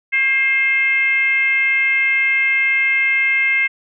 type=tone with frequency modulation; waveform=sine; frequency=2119 Hz; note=C7; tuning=21 cents sharp; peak=-13 dBFS; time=0.12-3.68 s; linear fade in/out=20 ms; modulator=506 Hz; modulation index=0.64; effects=none